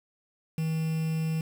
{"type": "tone with quantisation", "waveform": "triangle", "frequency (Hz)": 160, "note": "D#3", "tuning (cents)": 49, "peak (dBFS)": -24, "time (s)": [0.58, 1.41], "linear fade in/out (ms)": 2, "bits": 7, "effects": []}